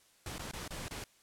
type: noise with dropouts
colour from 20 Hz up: pink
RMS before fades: -42 dBFS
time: 0.26-1.04 s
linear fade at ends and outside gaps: 2 ms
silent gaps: 0.382-0.393 / 0.513-0.534 / 0.679-0.706 / 0.883-0.909 s
effects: white hiss -66 dBFS RMS until 1.22 s + low-pass 11000 Hz 12 dB/octave